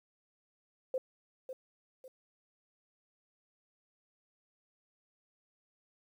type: tone with echo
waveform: sine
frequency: 519 Hz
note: C5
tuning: 14 cents flat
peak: -30 dBFS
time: 0.94-0.98 s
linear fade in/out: 2 ms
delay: 550 ms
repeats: 2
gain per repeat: -9 dB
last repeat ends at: 2.08 s
effects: 11-bit